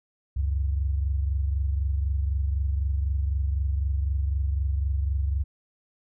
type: tone pair together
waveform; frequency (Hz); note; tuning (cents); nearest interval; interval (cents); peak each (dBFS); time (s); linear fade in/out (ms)
sine; 68.94 / 92.9; C#2 / F#2; -9 / +7; perfect fourth; 516; -23 / -31; 0.36-5.44; 10
effects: none